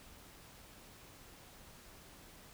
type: silence
effects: pink hiss -57 dBFS RMS until 2.53 s